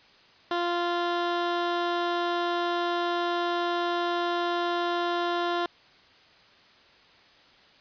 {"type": "tone", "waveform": "15% pulse", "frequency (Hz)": 347.4, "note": "F4", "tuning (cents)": -9, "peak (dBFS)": -19, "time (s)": [0.51, 5.66], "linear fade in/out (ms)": 2, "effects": ["white hiss -56 dBFS RMS until 7.8 s", "resampled to 11025 Hz"]}